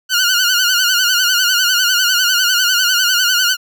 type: tone with vibrato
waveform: 15% pulse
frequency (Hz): 1463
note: F#6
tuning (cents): -20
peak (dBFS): -5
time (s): 0.09-3.57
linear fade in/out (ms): 50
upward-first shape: sine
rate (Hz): 10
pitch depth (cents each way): 82
effects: none